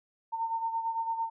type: beating tone pair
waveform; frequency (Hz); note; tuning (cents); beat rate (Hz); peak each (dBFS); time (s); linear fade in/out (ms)
sine; 908 / 916.9; A#5 / A#5; -46 / -29; 8.9; -30 / -37; 0.32-1.3; 20
effects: none